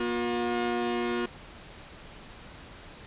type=tone pair together; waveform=sawtooth; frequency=239.2 / 358.4 Hz; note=A#3 / F4; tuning=+45 / +45 cents; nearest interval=perfect fifth; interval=700 cents; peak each=-27 / -25 dBFS; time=0-1.26 s; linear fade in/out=5 ms; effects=pink hiss -47 dBFS RMS until 3.06 s + resampled to 8000 Hz